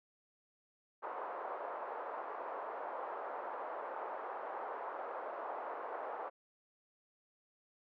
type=band-pass noise; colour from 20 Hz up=white; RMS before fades=-43 dBFS; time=1.02-6.3 s; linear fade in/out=20 ms; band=460 to 1100 Hz; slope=24 dB/octave; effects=none